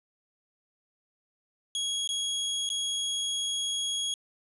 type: tone with dropouts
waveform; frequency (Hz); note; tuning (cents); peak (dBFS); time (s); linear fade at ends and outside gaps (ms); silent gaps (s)
sawtooth; 3316; G#7; -3; -25; 1.75-4.14; 1; 2.075-2.09 / 2.691-2.701
effects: resampled to 24000 Hz + 11-bit